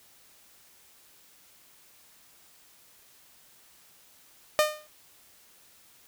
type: tone with exponential decay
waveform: sawtooth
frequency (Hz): 608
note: D#5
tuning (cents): -40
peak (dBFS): -13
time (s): 4.59-4.87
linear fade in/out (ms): 0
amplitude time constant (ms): 59
effects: white hiss -58 dBFS RMS until 6.07 s